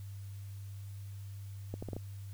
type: accelerating click train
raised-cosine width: 2 ms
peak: -26 dBFS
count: 5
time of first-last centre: 1.74-1.965 s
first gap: 85 ms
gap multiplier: 0.73
effects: added 99 Hz sine -42 dBFS peak until 2.33 s + white hiss -62 dBFS RMS until 2.33 s